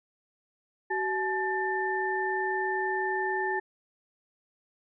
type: tone cluster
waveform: sine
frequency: 378.4 / 857 / 1786 Hz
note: F#4 / A5 / A6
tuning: +39 / -46 / +25 cents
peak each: -31 dBFS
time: 0.9-3.6 s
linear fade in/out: 10 ms
effects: none